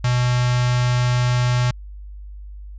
square tone with notch filter, 123.47 Hz, B2, in tune, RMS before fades -18 dBFS, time 0.04-1.71 s, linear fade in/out 5 ms, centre 330 Hz, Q 0.51, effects added 50 Hz sine -33 dBFS peak until 2.78 s + resampled to 16000 Hz

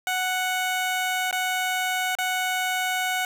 15% pulse tone with dropouts, 740 Hz, F#5, in tune, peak -17 dBFS, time 0.07-3.25 s, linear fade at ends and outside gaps 1 ms, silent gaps 1.311-1.327 / 2.152-2.186 s, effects 9-bit

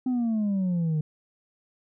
sine exponential sweep, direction down, 259 to 150.5 Hz, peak -20 dBFS, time 0.06-1.01 s, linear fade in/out 5 ms, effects tanh soft clip ceiling -22 dBFS

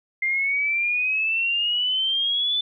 sine exponential sweep, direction up, 2093 to 3517 Hz, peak -20 dBFS, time 0.22-2.61 s, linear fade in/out 5 ms, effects none

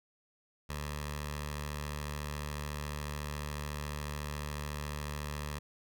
10% pulse tone with notch filter, 74 Hz, D2, 14 cents sharp, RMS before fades -39 dBFS, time 0.69-5.59 s, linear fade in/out 10 ms, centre 310 Hz, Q 0.6, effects none

